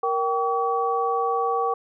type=tone cluster; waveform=sine; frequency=468 / 775 / 1137 Hz; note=A#4 / G5 / C#6; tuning=+7 / -20 / +44 cents; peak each=-25 dBFS; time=0.03-1.74 s; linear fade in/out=5 ms; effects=none